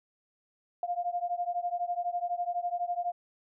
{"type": "beating tone pair", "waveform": "sine", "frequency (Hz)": [698.5, 710.5], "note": ["F5", "F5"], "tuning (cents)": [0, 30], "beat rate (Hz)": 12, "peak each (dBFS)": [-32, -33], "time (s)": [0.83, 3.12], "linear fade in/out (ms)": 2, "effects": []}